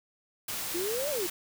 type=noise; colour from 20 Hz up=white; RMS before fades=-35 dBFS; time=0.48-1.3 s; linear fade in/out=5 ms
type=exponential two-way sweep; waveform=sine; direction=up then down; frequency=329.6 to 617 to 329.6 Hz; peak=-30 dBFS; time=0.74-1.27 s; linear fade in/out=10 ms; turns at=1.1 s
effects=none